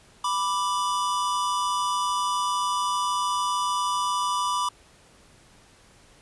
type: tone pair together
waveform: square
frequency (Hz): 987.8 / 1174.7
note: B5 / D6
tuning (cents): 0 / 0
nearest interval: minor third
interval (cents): 300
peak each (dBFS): -27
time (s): 0.24-4.69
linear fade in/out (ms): 5
effects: pink hiss -55 dBFS RMS until 6.21 s + resampled to 24000 Hz